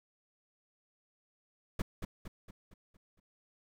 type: noise with echo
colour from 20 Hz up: brown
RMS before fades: -32 dBFS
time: 1.79-1.82 s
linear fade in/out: 5 ms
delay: 230 ms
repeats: 6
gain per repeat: -6 dB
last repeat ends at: 3.2 s
effects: none